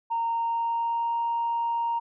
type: tone with pitch glide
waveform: sine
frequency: 923 to 932.1 Hz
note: A#5 to A#5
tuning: -17 to 0 cents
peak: -23 dBFS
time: 0.1-2 s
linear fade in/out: 20 ms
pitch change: +17 cents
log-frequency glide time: 0.28-1.15 s
effects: tanh soft clip ceiling -20 dBFS